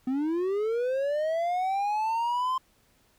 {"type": "linear sweep", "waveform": "triangle", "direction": "up", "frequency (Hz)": [250, 1046.5], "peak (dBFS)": -23, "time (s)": [0.07, 2.58], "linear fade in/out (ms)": 5, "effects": ["pink hiss -65 dBFS RMS until 3.18 s"]}